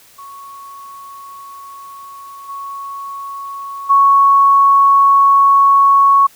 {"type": "tone with level steps", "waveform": "sine", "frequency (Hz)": 1108.7, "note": "C#6", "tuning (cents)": 0, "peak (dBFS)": [-31, -24, -6], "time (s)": [0.18, 6.27], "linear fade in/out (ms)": 10, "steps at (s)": [2.48, 3.89], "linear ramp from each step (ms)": 20, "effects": ["white hiss -46 dBFS RMS until 6.35 s"]}